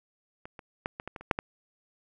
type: clicks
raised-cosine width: 0.5 ms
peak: -27 / -28 / -15 / -21 / -22 / -24 / -30 / -7 / -15 dBFS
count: 9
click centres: 0.455 / 0.592 / 0.859 / 0.999 / 1.076 / 1.162 / 1.21 / 1.312 / 1.389 s
effects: none